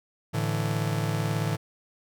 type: chord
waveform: 45% pulse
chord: A suspended fourth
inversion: none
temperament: just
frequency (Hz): 110 / 146.67 / 165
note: A2 / D3 / E3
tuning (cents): 0 / -2 / +2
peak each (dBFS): -29 / -30 / -31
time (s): 0.33-1.57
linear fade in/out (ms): 20
effects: none

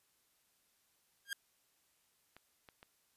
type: tone with exponential growth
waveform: sawtooth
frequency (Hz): 1614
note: G#6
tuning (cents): -50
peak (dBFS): -30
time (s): 1.25-1.33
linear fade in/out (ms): 2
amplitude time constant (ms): 17
type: clicks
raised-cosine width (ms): 0.3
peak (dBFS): -38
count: 3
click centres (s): 2.366 / 2.688 / 2.829
effects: white hiss -75 dBFS RMS until 3.16 s + resampled to 32000 Hz

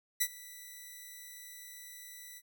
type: tone with ADSR envelope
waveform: 5% pulse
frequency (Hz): 1973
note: B6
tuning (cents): -2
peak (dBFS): -15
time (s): 0.2-2.42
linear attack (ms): 14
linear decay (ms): 60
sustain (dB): -22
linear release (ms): 48
effects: none

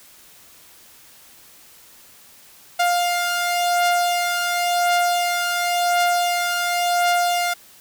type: beating tone pair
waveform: sawtooth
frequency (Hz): 703 / 703.93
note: F5 / F5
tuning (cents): +11 / +14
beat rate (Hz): 0.93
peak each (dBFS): -15 / -21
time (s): 2.79-7.54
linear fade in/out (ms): 10
effects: white hiss -48 dBFS RMS until 7.8 s

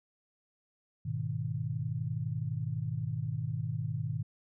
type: chord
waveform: sine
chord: G# minor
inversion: none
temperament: equal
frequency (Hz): 103.83 / 123.47 / 155.56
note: G#2 / B2 / D#3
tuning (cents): 0 / 0 / 0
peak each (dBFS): -37 / -35 / -36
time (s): 1.05-4.23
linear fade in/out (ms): 10
effects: none

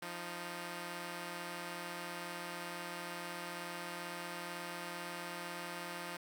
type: tone pair together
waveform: 5% pulse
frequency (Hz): 174.37 / 310.7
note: F3 / D#4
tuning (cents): -2 / -2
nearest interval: minor seventh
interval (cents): 1000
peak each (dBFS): -32 / -35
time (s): 0.02-6.17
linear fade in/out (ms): 5
effects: none

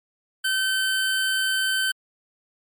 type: tone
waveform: 25% pulse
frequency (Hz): 1539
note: G6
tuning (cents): -32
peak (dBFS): -17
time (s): 0.44-1.92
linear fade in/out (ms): 10
effects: MP3 96 kbps

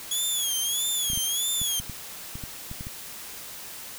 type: tone with vibrato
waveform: 15% pulse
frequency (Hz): 3344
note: G#7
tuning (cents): +11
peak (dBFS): -18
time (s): 0.11-1.8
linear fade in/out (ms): 5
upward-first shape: sine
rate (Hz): 1.6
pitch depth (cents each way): 110
type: clicks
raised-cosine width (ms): 5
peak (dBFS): -24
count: 11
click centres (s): 1.101 / 1.133 / 1.175 / 1.616 / 1.8 / 1.897 / 2.355 / 2.438 / 2.714 / 2.809 / 2.869
effects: white hiss -40 dBFS RMS until 3.98 s

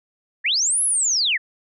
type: linear two-way sweep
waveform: sine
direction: up then down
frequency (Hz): 1661.2 to 11090 to 1661.2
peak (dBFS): -17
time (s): 0.44-1.38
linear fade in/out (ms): 20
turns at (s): 0.83
effects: none

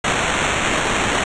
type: noise with sample-and-hold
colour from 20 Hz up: violet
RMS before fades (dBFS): -19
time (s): 0.04-1.24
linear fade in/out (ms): 5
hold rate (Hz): 4900
effects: resampled to 22050 Hz

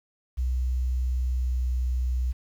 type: tone with pitch glide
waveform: sine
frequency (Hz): 62.9 to 62.43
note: B1 to B1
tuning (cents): +32 to +19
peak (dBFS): -23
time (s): 0.37-2.33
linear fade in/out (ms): 20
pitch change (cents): -13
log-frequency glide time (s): 1.33-1.49
effects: 9-bit

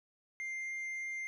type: tone with tanh clipping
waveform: sine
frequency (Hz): 2101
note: C7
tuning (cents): +7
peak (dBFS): -38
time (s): 0.4-1.27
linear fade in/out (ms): 0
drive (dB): 4
effects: none

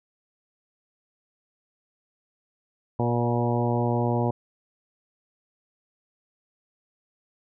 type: harmonic tone with a mistuned harmonic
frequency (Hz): 119.7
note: A#2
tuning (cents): +46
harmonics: 1 / 2 / 3 / 4 / 5 / 6 / 7 / 8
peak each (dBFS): -25 / -28 / -30 / -31 / -32 / -33 / -33 / -34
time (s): 2.99-4.31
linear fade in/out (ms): 5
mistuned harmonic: 5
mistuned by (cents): -16
effects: none

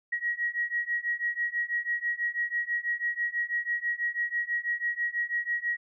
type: beating tone pair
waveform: sine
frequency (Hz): 1899 / 1905.1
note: A#6 / A#6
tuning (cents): +32 / +37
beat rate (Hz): 6.1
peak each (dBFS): -31 / -30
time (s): 0.12-5.77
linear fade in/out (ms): 10
effects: none

